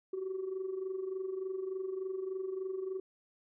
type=tone with amplitude modulation; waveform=sine; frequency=378.8 Hz; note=F#4; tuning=41 cents sharp; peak=-31 dBFS; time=0.13-3 s; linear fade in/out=5 ms; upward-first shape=sine; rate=23.4 Hz; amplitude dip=65%; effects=tanh soft clip ceiling -30 dBFS